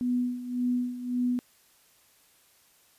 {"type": "tone with tremolo", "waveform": "sine", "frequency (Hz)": 246.9, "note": "B3", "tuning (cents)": 0, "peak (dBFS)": -23, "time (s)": [0.01, 1.39], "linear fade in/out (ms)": 0, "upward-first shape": "sine", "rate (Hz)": 1.8, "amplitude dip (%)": 75, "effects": ["white hiss -62 dBFS RMS until 2.98 s", "resampled to 32000 Hz"]}